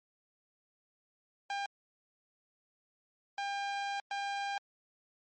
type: tone bursts at uneven times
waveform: sawtooth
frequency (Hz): 800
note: G5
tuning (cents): +35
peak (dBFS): -30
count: 3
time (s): 1.5-1.66 / 3.38-4 / 4.11-4.58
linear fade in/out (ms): 2
effects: low-pass 5000 Hz 12 dB/octave + MP3 32 kbps